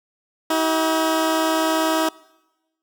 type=tone pair together; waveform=15% pulse; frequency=320 / 380.5 Hz; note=D#4 / F#4; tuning=+49 / +48 cents; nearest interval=minor third; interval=299 cents; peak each=-12 / -21 dBFS; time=0.5-2.09 s; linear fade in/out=5 ms; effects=noise-tail reverb RT60 1.0 s tail -22 dB re dry